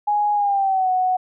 sine tone with pitch glide, 830.6 to 740 Hz, G#5 to F#5, 0 to 0 cents, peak -16 dBFS, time 0.07-1.17 s, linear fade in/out 10 ms, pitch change -200 cents, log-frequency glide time 0.34-0.9 s, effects none

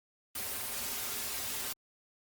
white noise with comb filter, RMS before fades -37 dBFS, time 0.35-1.73 s, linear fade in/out 5 ms, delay 6.1 ms, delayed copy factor -0.9, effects Opus 32 kbps

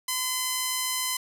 5% pulse tone, 1021 Hz, C6, 43 cents flat, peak -14 dBFS, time 0.08-1.17 s, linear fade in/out 5 ms, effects none

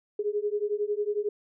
sine beating tone pair, 410 / 421 Hz, G#4 / G#4, -22 / +24 cents, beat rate 11 Hz, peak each -29 dBFS, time 0.19-1.29 s, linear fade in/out 5 ms, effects none

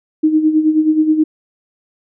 sine tone with tremolo, 311.1 Hz, D#4, in tune, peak -7 dBFS, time 0.23-1.24 s, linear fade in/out 10 ms, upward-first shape sine, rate 9.4 Hz, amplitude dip 65%, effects none

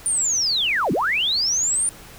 sine linear two-way sweep, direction down then up, 9310 to 134.9 to 9310 Hz, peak -18 dBFS, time 0.06-1.89 s, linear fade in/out 0 ms, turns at 0.92 s, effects pink hiss -43 dBFS RMS until 2.18 s

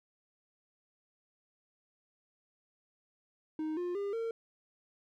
triangle tone with pitch steps, 311.8 / 354.1 / 402 / 456.5 Hz, D#4 / F4 / G4 / A#4, +4 / +24 / +44 / -36 cents, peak -31 dBFS, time 3.59-4.31 s, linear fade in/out 2 ms, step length 180 ms, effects none

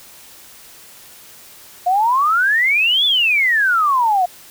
sine exponential two-way sweep, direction up then down, 698.5 to 3528 to 698.5 Hz, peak -12 dBFS, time 1.86-4.26 s, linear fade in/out 10 ms, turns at 3.05 s, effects white hiss -42 dBFS RMS until 4.5 s

